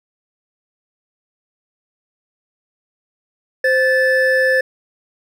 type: tone pair together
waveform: triangle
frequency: 520.8 / 1747 Hz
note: C5 / A6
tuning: -8 / -13 cents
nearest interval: octave + major sixth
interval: 2095 cents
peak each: -13 dBFS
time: 3.64-4.61 s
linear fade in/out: 5 ms
effects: none